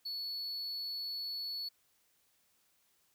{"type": "tone", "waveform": "triangle", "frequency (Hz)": 4415, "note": "C#8", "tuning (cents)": -8, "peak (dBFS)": -36, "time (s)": [0.05, 1.69], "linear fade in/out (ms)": 10, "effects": ["white hiss -73 dBFS RMS until 3.14 s"]}